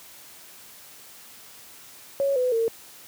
sine tone with pitch steps, 554.4 / 502.5 / 455.5 Hz, C#5 / B4 / A#4, 0 / +30 / -40 cents, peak -20 dBFS, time 2.2-2.68 s, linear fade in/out 0 ms, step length 160 ms, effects white hiss -47 dBFS RMS until 3.07 s + high-pass 80 Hz 12 dB/octave

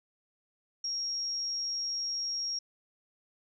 sine tone, 5588 Hz, F8, in tune, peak -31 dBFS, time 0.84-2.59 s, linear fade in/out 5 ms, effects none

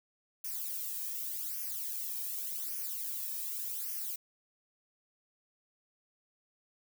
violet noise with flanger, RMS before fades -38 dBFS, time 0.44-4.16 s, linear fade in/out 5 ms, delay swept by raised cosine 0.25 to 1.45 ms, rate 0.86 Hz, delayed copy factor -0.8, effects none

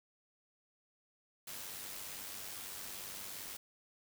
white noise with amplitude modulation, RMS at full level -44 dBFS, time 1.47-3.57 s, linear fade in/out 5 ms, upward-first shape sine, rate 97.7 Hz, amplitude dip 40%, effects none

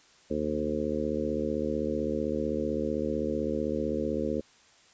harmonic tone with a mistuned harmonic, 75.7 Hz, D#2, 47 cents flat, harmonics 1 / 2 / 3 / 4 / 5 / 6 / 7, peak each -40 / -44 / -33 / -34 / -35 / -34 / -34 dBFS, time 0.3-4.41 s, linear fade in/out 10 ms, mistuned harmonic 2, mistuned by +17 cents, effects white hiss -59 dBFS RMS until 4.93 s + resampled to 16000 Hz

